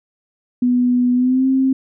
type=tone with pitch glide; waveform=sine; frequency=246.9 to 264.6 Hz; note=B3 to C4; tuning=0 to +20 cents; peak=-12 dBFS; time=0.62-1.73 s; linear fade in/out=5 ms; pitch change=+120 cents; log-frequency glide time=1.14-1.47 s; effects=none